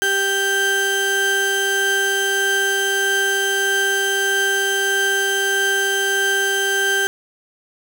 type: tone pair together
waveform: 35% pulse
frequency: 392.4 / 1568 Hz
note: G4 / G6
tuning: +2 / 0 cents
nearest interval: 2 octaves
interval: 2398 cents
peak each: -21 / -16 dBFS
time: 0.02-7.07 s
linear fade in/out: 0 ms
effects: none